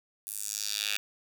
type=tone with high-pass filter sweep; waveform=10% pulse; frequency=103.83 Hz; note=G#2; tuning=in tune; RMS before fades=-34 dBFS; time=0.27-0.97 s; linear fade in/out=0 ms; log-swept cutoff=11000 to 2600 Hz; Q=1.9; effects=none